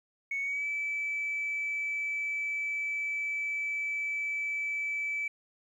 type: tone with pitch glide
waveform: sine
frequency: 2217 to 2308 Hz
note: C#7 to D7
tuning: 0 to -31 cents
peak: -29 dBFS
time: 0.31-5.28 s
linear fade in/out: 5 ms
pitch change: +69 cents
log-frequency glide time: 0.41-0.66 s
effects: tanh soft clip ceiling -26 dBFS + 11-bit